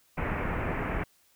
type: low-pass noise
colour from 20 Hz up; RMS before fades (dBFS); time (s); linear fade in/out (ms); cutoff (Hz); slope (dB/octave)
pink; -31; 0.17-1.04; 10; 2400; 48
effects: white hiss -65 dBFS RMS until 1.35 s